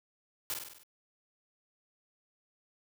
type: noise with echo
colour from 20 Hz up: white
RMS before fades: -35 dBFS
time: 0.5-0.54 s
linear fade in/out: 0 ms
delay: 49 ms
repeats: 6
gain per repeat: -4 dB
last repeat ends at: 0.834 s
effects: none